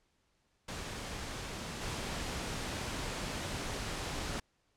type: noise with level steps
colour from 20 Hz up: pink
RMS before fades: -41 / -38 dBFS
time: 0.68-4.4 s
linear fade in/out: 5 ms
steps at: 1.81 s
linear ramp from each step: 10 ms
effects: pink hiss -75 dBFS RMS until 4.76 s + low-pass 8000 Hz 12 dB/octave